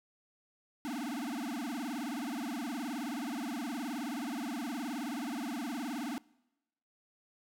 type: tone with vibrato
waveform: square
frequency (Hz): 262.4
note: C4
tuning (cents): +5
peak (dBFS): -36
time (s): 0.85-6.18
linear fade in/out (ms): 0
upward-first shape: sine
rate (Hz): 19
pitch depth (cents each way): 280
effects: noise-tail reverb RT60 1.0 s tail -24 dB re dry